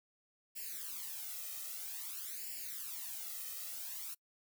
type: noise with flanger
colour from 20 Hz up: blue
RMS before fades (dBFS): -44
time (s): 0.55-4.15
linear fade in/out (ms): 20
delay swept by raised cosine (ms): 0.4 to 1.6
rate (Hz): 0.51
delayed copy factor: +0.95
effects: noise-tail reverb RT60 0.1 s tail -25 dB re dry